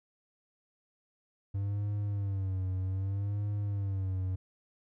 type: tone with vibrato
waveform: triangle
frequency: 98 Hz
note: G2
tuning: in tune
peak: -28 dBFS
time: 1.54-4.36 s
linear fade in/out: 10 ms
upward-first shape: sine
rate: 0.64 Hz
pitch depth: 87 cents each way
effects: none